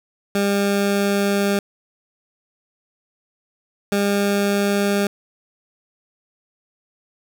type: tone pair in turn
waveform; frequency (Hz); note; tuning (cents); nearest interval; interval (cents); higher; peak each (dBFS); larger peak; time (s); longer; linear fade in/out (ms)
20% pulse; 200.5 / 201.5; G3 / G3; +39 / +48; unison; 9; second; -12; neither; 0.35-1.59 / 3.92-5.07; first; 2
effects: none